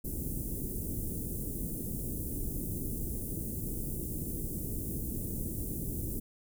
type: band-stop noise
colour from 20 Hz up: pink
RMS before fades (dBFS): -36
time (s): 0.04-6.2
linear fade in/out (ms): 10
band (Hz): 370 to 10000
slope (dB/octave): 24
effects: none